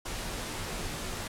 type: noise with comb filter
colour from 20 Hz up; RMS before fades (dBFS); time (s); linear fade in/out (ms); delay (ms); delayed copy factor
pink; -36; 0.05-1.28; 10; 15; -0.5
effects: low-pass 11000 Hz 12 dB/octave